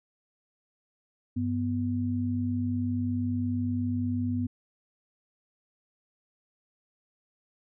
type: tone pair together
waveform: sine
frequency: 98.46 / 246.9 Hz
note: G2 / B3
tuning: +8 / 0 cents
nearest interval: octave + major third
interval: 1592 cents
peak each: -30 / -28 dBFS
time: 1.36-4.47 s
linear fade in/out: 10 ms
effects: none